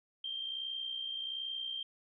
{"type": "tone with amplitude modulation", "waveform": "sine", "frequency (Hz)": 3166, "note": "G7", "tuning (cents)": 17, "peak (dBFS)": -34, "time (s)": [0.24, 1.83], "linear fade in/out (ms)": 5, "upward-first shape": "sine", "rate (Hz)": 61.3, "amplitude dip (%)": 55, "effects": []}